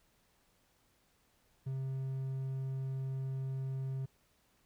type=tone; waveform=triangle; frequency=133.2 Hz; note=C3; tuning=31 cents sharp; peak=-33 dBFS; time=1.66-4.06 s; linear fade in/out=10 ms; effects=pink hiss -72 dBFS RMS until 4.65 s